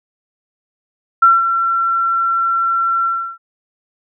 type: tone with ADSR envelope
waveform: sine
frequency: 1356 Hz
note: E6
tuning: 49 cents sharp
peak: -4 dBFS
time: 1.22-3.38 s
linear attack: 8 ms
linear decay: 190 ms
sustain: -9 dB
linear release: 330 ms
effects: none